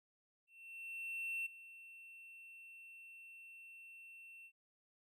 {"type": "tone with ADSR envelope", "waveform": "triangle", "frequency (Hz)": 2700, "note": "E7", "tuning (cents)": 41, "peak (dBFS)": -36, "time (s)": [0.47, 4.52], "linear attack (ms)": 990, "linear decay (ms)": 8, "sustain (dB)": -16, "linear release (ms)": 67, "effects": []}